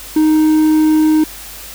triangle tone, 310.8 Hz, D#4, 2 cents flat, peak -6 dBFS, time 0.16-1.24 s, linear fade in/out 5 ms, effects added 50 Hz sine -39 dBFS peak until 1.74 s + white hiss -32 dBFS RMS until 1.74 s

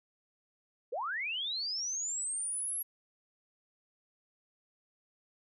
sine linear sweep, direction up, 416.6 to 11430 Hz, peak -33 dBFS, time 0.92-2.83 s, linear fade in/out 10 ms, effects none

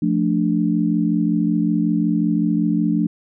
sine chord, D minor, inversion first, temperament equal, 174.61 / 220 / 293.7 Hz, F3 / A3 / D4, 0 / 0 / 0 cents, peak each -20 dBFS, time 0.02-3.07 s, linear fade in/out 5 ms, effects none

